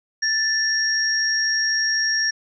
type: tone pair together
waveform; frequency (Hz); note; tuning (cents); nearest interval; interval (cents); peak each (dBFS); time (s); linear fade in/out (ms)
sine; 1760 / 5588; A6 / F8; 0 / 0; octave + minor sixth; 2000; -21; 0.22-2.31; 10
effects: none